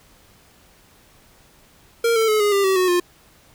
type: tone with pitch steps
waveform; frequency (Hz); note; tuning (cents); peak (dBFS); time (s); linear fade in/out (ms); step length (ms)
square; 464.2 / 446.6 / 429.6 / 413.3 / 397.6 / 382.5 / 368 / 354; A#4 / A4 / A4 / G#4 / G4 / G4 / F#4 / F4; -7 / +26 / -41 / -8 / +25 / -42 / -9 / +23; -16; 2.04-3; 5; 120
effects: pink hiss -53 dBFS RMS until 3.54 s